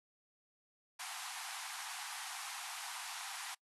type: band-pass noise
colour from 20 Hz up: pink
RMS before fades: -45 dBFS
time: 0.99-3.55 s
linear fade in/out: 10 ms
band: 720 to 12000 Hz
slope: 96 dB/octave
effects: noise-tail reverb RT60 0.1 s tail -24 dB re dry